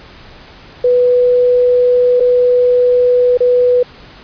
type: tone with dropouts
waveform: sine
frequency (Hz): 493.9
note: B4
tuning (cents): 0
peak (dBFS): -7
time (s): 0.84-3.83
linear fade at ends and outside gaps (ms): 5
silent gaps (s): 2.199-2.204 / 3.374-3.404
effects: pink hiss -38 dBFS RMS until 4.23 s + resampled to 11025 Hz